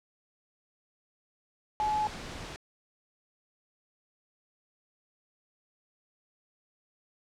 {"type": "tone in noise", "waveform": "sine", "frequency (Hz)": 852, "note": "G#5", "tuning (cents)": 44, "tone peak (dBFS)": -26, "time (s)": [1.8, 2.07], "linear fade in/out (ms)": 0, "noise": "pink", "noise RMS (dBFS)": -41, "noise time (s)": [1.8, 2.56], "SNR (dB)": 12, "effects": ["low-pass 6000 Hz 12 dB/octave"]}